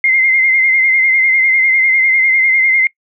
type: tone with vibrato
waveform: sine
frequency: 2093 Hz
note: C7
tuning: in tune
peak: -8 dBFS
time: 0.04-2.87 s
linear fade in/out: 2 ms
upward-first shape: sine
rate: 10 Hz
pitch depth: 41 cents each way
effects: noise-tail reverb RT60 0.1 s tail -22 dB re dry